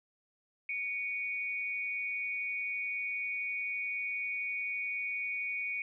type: tone pair together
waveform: sine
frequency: 2244 / 2455 Hz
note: C#7 / D#7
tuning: +21 / -24 cents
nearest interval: major second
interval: 155 cents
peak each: -35 / -37 dBFS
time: 0.69-5.82 s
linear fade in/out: 2 ms
effects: none